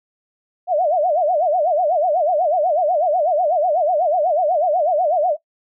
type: tone with vibrato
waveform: sine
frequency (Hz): 659.3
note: E5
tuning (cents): 0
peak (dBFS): -14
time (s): 0.67-5.37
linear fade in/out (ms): 50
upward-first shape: sine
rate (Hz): 8.1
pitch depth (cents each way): 220
effects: noise-tail reverb RT60 0.1 s tail -18 dB re dry